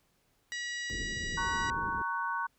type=harmonic tone; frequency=964 Hz; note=B5; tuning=42 cents flat; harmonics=2 / 3 / 4 / 5 / 6 / 7 / 8; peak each=-36 / -45 / -44 / -48 / -46 / -57 / -50 dBFS; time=0.52-1.7 s; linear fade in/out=0 ms
type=low-pass noise; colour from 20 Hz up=pink; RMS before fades=-41 dBFS; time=0.9-2.02 s; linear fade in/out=0 ms; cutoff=470 Hz; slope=48 dB/octave
type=chord; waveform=sine; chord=F# major; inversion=first; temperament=equal with one note detuned; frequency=932.3 / 1108.7 / 1495.4 Hz; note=A#5 / C#6 / F#6; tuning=0 / 0 / +18 cents; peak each=-35 dBFS; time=1.37-2.47 s; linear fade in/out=10 ms
effects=pink hiss -72 dBFS RMS until 2.58 s